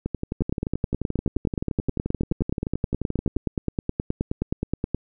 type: two click trains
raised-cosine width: 3 ms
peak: -10 / -13 dBFS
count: 44 / 39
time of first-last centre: 0.42-4.946 / 0.06-3.364 s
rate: 9.5 / 11.5 Hz
effects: none